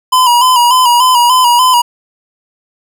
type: tone with vibrato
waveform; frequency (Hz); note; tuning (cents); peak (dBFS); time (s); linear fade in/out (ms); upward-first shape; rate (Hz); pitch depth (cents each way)
square; 987.8; B5; 0; -6; 0.12-1.82; 10; square; 3.4; 52
effects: none